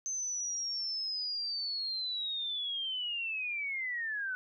sine linear sweep, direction down, 6250 to 1480 Hz, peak -33 dBFS, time 0.06-4.35 s, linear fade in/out 0 ms, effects none

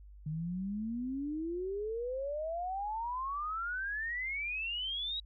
sine exponential sweep, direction up, 150 to 3866 Hz, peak -34 dBFS, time 0.26-5.2 s, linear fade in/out 5 ms, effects added 50 Hz sine -50 dBFS peak until 5.25 s

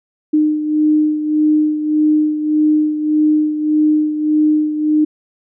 sine beating tone pair, 304.7 / 306.4 Hz, D#4 / D#4, -36 / -27 cents, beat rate 1.7 Hz, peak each -12 / -19 dBFS, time 0.33-5.05 s, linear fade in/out 10 ms, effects none

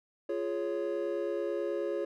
triangle chord, Db major, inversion first, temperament just, 346.5 / 415.8 / 554.4 Hz, F4 / Ab4 / Db5, -14 / +2 / 0 cents, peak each -33 dBFS, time 0.29-2.05 s, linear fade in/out 5 ms, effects none

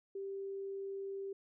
sine tone, 392 Hz, G4, in tune, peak -39 dBFS, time 0.15-1.33 s, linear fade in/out 5 ms, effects none

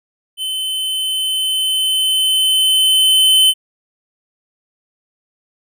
square tone with level ramp, 3056 Hz, G7, 45 cents flat, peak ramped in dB -20 to -8 dBFS, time 0.37-3.54 s, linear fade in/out 50 ms, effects none

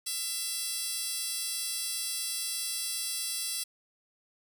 10% pulse tone with high-pass filter, 671 Hz, E5, 31 cents sharp, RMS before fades -34 dBFS, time 0.06-3.64 s, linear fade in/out 10 ms, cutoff 6400 Hz, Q 1.8, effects none

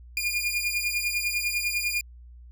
sawtooth beating tone pair, 2416 / 2426 Hz, D7 / D#7, +48 / -44 cents, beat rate 10 Hz, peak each -25 / -25 dBFS, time 0.17-2.01 s, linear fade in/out 2 ms, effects added 60 Hz sine -44 dBFS peak until 2.51 s

